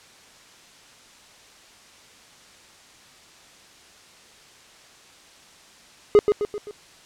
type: tone with echo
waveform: triangle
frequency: 415.3 Hz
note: G#4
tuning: in tune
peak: -7 dBFS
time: 6.15-6.19 s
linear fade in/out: 0 ms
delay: 130 ms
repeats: 4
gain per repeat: -6 dB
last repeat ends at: 6.71 s
effects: white hiss -50 dBFS RMS until 7.05 s + low-pass 7000 Hz 12 dB/octave